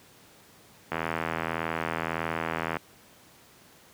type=click train; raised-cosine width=0.5 ms; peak=-13 dBFS; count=152; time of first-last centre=0.92-2.768 s; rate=81.7 Hz; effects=pink hiss -55 dBFS RMS until 3.93 s + high-pass 100 Hz 12 dB/octave